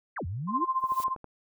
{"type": "exponential two-way sweep", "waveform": "sine", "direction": "down then up", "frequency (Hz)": [2302, 80, 367.8], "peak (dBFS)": -31, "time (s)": [0.16, 0.65], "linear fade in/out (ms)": 10, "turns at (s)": 0.26}
{"type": "tone with tremolo", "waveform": "sine", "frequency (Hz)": 1046.5, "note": "C6", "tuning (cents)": 0, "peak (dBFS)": -22, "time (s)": [0.47, 1.16], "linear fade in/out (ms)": 50, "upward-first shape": "sine", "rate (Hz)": 14, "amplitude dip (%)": 85}
{"type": "noise with exponential growth", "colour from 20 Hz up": "blue", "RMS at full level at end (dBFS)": -38, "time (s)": [0.75, 1.04], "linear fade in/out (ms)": 1, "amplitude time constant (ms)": 63}
{"type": "click train", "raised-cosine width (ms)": 1, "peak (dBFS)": -29, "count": 6, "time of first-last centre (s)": [0.84, 1.243], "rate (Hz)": 12.4}
{"effects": []}